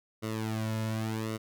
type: tone with flanger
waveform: sawtooth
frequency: 110.3 Hz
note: A2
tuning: 5 cents sharp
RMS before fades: -33 dBFS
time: 0.22-1.38 s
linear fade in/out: 20 ms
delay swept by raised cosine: 1.2 to 2.6 ms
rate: 0.88 Hz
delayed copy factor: -1
effects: none